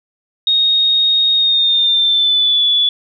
sine tone with pitch glide, 3729 to 3439 Hz, A#7 to A7, 0 to -40 cents, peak -10 dBFS, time 0.47-2.89 s, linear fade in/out 2 ms, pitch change -140 cents, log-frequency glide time 1.35-2.63 s, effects none

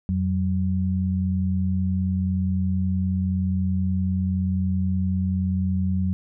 sine tone pair together, 88.54 / 187.6 Hz, F2 / F#3, +24 / +24 cents, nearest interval octave + minor second, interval 1300 cents, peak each -23 dBFS, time 0.09-6.13 s, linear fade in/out 0 ms, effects none

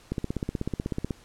click train, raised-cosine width 3 ms, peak -15 dBFS, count 17, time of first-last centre 0.12-1.108 s, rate 16.2 Hz, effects pink hiss -55 dBFS RMS until 1.24 s + low-pass 10000 Hz 12 dB/octave

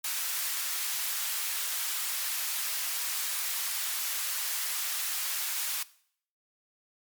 white high-pass noise, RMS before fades -32 dBFS, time 0.04-5.83 s, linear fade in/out 5 ms, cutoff 1100 Hz, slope 12 dB/octave, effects noise-tail reverb RT60 0.6 s tail -19 dB re dry + MP3 96 kbps

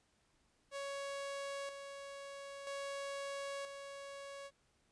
sawtooth tone with tremolo, 557 Hz, C#5, 8 cents sharp, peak -37 dBFS, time 0.71-4.51 s, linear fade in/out 50 ms, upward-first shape square, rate 0.51 Hz, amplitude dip 50%, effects pink hiss -75 dBFS RMS until 4.91 s + resampled to 22050 Hz

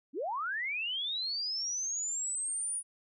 sine linear sweep, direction up, 233.1 to 9750 Hz, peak -32 dBFS, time 0.13-2.83 s, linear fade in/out 50 ms, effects none

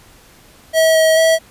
square tone with pitch steps, 644 / 639 / 649 Hz, E5 / D#5 / E5, -41 / +46 / -27 cents, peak -10 dBFS, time 0.73-1.39 s, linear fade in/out 50 ms, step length 220 ms, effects pink hiss -46 dBFS RMS until 1.5 s + resampled to 32000 Hz

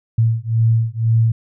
sine beating tone pair, 112.6 / 114.6 Hz, A2 / A#2, +40 / -29 cents, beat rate 2 Hz, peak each -16 dBFS, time 0.18-1.32 s, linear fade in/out 5 ms, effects none

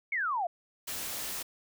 sine exponential sweep, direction down, 2269 to 659.3 Hz, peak -28 dBFS, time 0.12-0.47 s, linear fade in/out 5 ms
white noise, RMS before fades -37 dBFS, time 0.87-1.43 s, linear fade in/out 10 ms
effects none

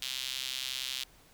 sawtooth tone with high-pass filter, 130.81 Hz, C3, in tune, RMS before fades -37 dBFS, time 0.02-1.04 s, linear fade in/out 2 ms, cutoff 3400 Hz, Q 2.6, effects pink hiss -60 dBFS RMS until 1.33 s

